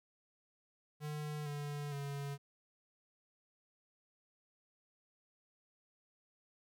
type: tone with pitch steps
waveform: square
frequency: 150.2 / 145.59 / 141.12 Hz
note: D3 / D3 / C#3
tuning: +39 / -15 / +31 cents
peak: -40 dBFS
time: 1-2.38 s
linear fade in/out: 50 ms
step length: 460 ms
effects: none